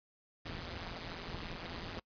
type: noise with amplitude modulation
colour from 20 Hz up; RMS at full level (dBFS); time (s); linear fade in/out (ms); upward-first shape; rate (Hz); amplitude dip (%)
pink; -39; 0.45-2; 10; sine; 171; 95
effects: noise-tail reverb RT60 0.1 s tail -26 dB re dry + resampled to 11025 Hz